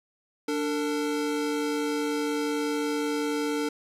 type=tone pair together; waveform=square; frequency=293.2 / 453.5 Hz; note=D4 / A#4; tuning=-3 / -48 cents; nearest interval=minor sixth; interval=755 cents; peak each=-29 / -30 dBFS; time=0.48-3.69 s; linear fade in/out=5 ms; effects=low-pass 11000 Hz 12 dB/octave + 10-bit